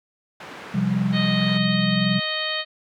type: band-pass noise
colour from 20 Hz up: white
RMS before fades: -39 dBFS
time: 0.4-1.58 s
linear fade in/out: 5 ms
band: 140 to 1800 Hz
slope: 12 dB/octave
type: chord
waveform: sine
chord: C suspended fourth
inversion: none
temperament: just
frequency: 130.81 / 174.42 / 196.22 Hz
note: C3 / F3 / G3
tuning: 0 / -2 / +2 cents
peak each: -26 / -24 / -21 dBFS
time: 0.74-2.2 s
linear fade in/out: 10 ms
type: harmonic tone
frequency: 622.3 Hz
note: D#5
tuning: in tune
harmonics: 1 / 2 / 3 / 4 / 5 / 6 / 7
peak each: -32 / -34 / -29 / -34 / -29 / -31 / -32 dBFS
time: 1.12-2.65 s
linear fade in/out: 50 ms
effects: none